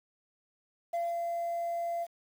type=tone with ADSR envelope; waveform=sine; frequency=684 Hz; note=F5; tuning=36 cents flat; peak=-26 dBFS; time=0.93-2.07 s; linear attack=12 ms; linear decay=190 ms; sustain=-3 dB; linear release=48 ms; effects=tanh soft clip ceiling -28 dBFS + 9-bit